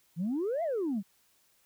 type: exponential two-way sweep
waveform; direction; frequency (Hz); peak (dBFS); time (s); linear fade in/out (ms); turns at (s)
sine; up then down; 155.56 to 702 to 181.5; -27; 0.16-1.03; 50; 0.63
effects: tanh soft clip ceiling -26 dBFS + white hiss -68 dBFS RMS until 1.65 s